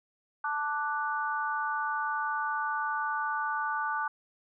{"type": "chord", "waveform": "sine", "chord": "D major", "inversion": "second", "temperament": "equal", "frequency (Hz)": [880, 1174.7, 1480], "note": ["A5", "D6", "F#6"], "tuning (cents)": [0, 0, 0], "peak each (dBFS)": -33, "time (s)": [0.44, 4.08], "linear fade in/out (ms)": 5, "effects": []}